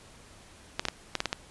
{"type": "clicks", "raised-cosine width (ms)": 0.2, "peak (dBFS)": -10, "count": 7, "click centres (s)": [0.795, 0.853, 0.885, 1.153, 1.204, 1.257, 1.329], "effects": ["pink hiss -53 dBFS RMS until 1.5 s", "resampled to 24000 Hz"]}